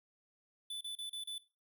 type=tone bursts; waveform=square; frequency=3490 Hz; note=A7; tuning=15 cents flat; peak=-40 dBFS; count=5; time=0.7-1.382 s; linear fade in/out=5 ms; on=110 ms; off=33 ms; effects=noise-tail reverb RT60 0.3 s tail -17 dB re dry